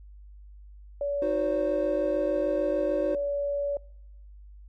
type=tone; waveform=sine; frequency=570 Hz; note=C#5; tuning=48 cents sharp; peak=-26 dBFS; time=1.01-3.77 s; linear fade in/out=2 ms
type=chord; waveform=triangle; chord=C diminished; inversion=first; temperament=equal with one note detuned; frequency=311.1 / 367 / 523.3 Hz; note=Eb4 / Gb4 / C5; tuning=0 / -14 / 0 cents; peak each=-30 / -30 / -30 dBFS; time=1.22-3.15 s; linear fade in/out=2 ms
effects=noise-tail reverb RT60 0.9 s tail -26 dB re dry + added 50 Hz sine -45 dBFS peak until 4.68 s